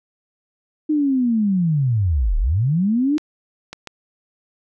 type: linear two-way sweep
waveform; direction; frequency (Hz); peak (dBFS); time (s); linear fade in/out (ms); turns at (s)
sine; down then up; 311.1 to 32.7 to 311.1; -15; 0.89-3.18; 10; 2.38
type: clicks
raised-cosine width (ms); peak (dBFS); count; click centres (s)
0.2; -15; 3; 3.181 / 3.73 / 3.873
effects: none